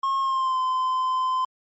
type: tone with pitch glide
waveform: triangle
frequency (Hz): 1080 to 1030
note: C#6 to C6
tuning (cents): -45 to -28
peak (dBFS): -19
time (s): 0.03-1.45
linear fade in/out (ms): 5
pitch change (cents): -83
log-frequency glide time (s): 0.21-0.59
effects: MP3 32 kbps